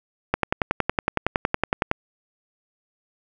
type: click train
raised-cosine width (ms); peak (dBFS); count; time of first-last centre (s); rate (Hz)
0.5; -4; 18; 0.34-1.914; 10.8
effects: none